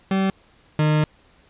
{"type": "tone pair in turn", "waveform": "40% pulse", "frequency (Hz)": [192.5, 152.79], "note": ["G3", "D#3"], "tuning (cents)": [-31, -31], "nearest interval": "major third", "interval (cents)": 400, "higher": "first", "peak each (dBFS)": [-17, -15], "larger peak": "second", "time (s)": [[0.11, 0.3], [0.79, 1.04]], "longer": "second", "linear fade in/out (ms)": 2, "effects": ["pink hiss -56 dBFS RMS until 1.49 s", "resampled to 8000 Hz"]}